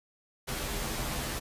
pink noise with comb filter, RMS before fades -34 dBFS, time 0.47-1.4 s, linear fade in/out 20 ms, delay 11 ms, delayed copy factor -0.6, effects resampled to 32000 Hz

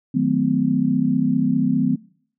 sine chord, D# diminished seventh, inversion none, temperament equal with one note detuned, 155.56 / 185 / 220 / 255.2 Hz, D#3 / F#3 / A3 / C4, 0 / 0 / 0 / -43 cents, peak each -24 / -23 / -23 / -19 dBFS, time 0.14-1.96 s, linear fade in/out 10 ms, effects noise-tail reverb RT60 0.6 s tail -24 dB re dry

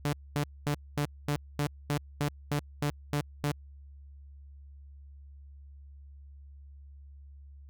sawtooth tone bursts, 145.9 Hz, D3, 11 cents flat, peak -23 dBFS, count 12, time 0.05-3.516 s, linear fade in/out 0 ms, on 78 ms, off 230 ms, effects added 70 Hz sine -47 dBFS peak until 7.69 s

